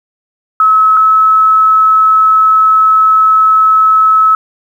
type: tone pair in turn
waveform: sine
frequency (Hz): 1290 / 1295.3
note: E6 / E6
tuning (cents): -38 / -31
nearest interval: unison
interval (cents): 7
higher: second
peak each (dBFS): -4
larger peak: neither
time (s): 0.6-0.97 / 0.97-4.35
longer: second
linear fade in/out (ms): 2
effects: 7-bit